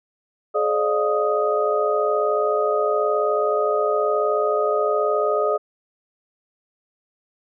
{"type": "tone cluster", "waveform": "sine", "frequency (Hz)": [424.6, 544, 603, 697, 1248], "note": ["G#4", "C#5", "D5", "F5", "D#6"], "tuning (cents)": [38, -33, 46, -4, 5], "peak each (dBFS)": [-22, -28, -22, -29, -24], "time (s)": [0.54, 5.58], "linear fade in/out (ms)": 20, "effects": []}